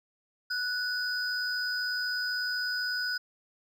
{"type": "tone pair together", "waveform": "triangle", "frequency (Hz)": [1480, 4978], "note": ["F#6", "D#8"], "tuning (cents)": [0, 0], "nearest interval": "octave + major sixth", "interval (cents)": 2100, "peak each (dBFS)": [-29, -32], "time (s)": [0.5, 3.18], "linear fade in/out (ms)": 10, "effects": []}